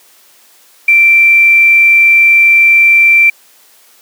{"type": "tone with quantisation", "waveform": "sine", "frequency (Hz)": 2349, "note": "D7", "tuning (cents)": 0, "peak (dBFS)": -3, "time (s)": [0.88, 3.3], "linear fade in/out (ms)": 5, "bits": 5, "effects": ["white hiss -45 dBFS RMS until 4.01 s", "high-pass 300 Hz 12 dB/octave"]}